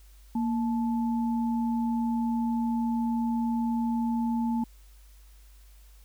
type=tone pair together; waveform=sine; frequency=233.1 / 871.7 Hz; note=A#3 / A5; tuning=0 / -16 cents; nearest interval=octave + major seventh; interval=2284 cents; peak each=-25 / -35 dBFS; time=0.35-4.64 s; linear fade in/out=5 ms; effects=added 50 Hz sine -50 dBFS peak until 6.04 s + white hiss -62 dBFS RMS until 6.04 s